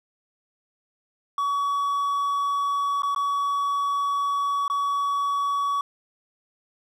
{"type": "tone with dropouts", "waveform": "triangle", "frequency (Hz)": 1131, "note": "C#6", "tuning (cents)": 34, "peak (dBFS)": -20, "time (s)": [1.38, 5.81], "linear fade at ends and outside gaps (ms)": 2, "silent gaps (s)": [[3.021, 3.032], [3.148, 3.161], [4.68, 4.699]], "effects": []}